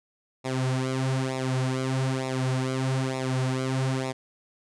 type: tone with flanger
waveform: sawtooth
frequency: 130.81 Hz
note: C3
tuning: in tune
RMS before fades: -27 dBFS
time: 0.44-4.13 s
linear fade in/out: 20 ms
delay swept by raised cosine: 0.64 to 6.54 ms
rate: 1.1 Hz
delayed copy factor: -0.8
effects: resampled to 22050 Hz